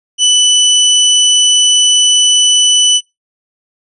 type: tone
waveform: 25% pulse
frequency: 2985 Hz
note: F#7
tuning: 15 cents sharp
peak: -3 dBFS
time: 0.18-3.01 s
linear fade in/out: 50 ms
effects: noise-tail reverb RT60 0.2 s tail -23 dB re dry + resampled to 24000 Hz